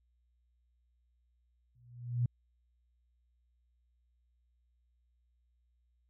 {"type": "tone with exponential growth", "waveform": "sine", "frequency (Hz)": 121.2, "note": "B2", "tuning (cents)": -32, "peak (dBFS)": -25, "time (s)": [1.75, 2.26], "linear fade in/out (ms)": 5, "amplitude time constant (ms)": 110, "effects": ["added 60 Hz sine -70 dBFS peak until 6.09 s"]}